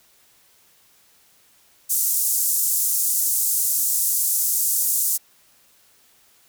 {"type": "band-pass noise", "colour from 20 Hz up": "white", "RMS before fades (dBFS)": -21, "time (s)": [1.89, 5.18], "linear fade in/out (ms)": 20, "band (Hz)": [6800, 16000], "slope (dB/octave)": 24, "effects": ["white hiss -57 dBFS RMS until 6.48 s"]}